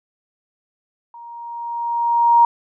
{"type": "tone with level ramp", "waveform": "sine", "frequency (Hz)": 940, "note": "A#5", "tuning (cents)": 14, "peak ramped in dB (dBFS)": [-36, -7], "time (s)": [1.14, 2.45], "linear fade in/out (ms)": 2, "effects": []}